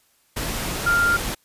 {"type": "tone in noise", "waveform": "sine", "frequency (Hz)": 1396.9, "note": "F6", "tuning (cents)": 0, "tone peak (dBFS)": -16, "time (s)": [0.86, 1.17], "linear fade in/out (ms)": 10, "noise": "pink", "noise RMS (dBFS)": -27, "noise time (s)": [0.36, 1.35], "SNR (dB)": 8, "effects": ["white hiss -62 dBFS RMS until 1.44 s", "resampled to 32000 Hz"]}